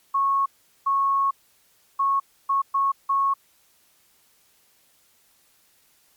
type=tone bursts at uneven times; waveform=sine; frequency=1100 Hz; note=C#6; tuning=14 cents flat; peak=-18 dBFS; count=6; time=0.14-0.46 / 0.86-1.31 / 1.99-2.2 / 2.49-2.62 / 2.74-2.92 / 3.09-3.34 s; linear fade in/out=10 ms; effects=white hiss -61 dBFS RMS until 6.16 s + MP3 96 kbps